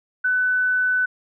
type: tone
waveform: sine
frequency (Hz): 1500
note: F#6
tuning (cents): +23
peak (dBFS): -17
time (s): 0.24-1.06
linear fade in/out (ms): 10
effects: none